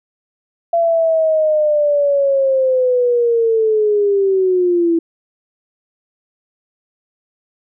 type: linear sweep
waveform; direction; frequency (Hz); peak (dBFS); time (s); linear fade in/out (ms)
sine; down; 680 to 329.6; -11; 0.73-4.99; 5
effects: none